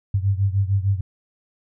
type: beating tone pair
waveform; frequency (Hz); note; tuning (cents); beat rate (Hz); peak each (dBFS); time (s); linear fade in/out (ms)
sine; 96.3 / 102.9; G2 / G#2; -30 / -16; 6.6; -19 / -22; 0.14-1.01; 5
effects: none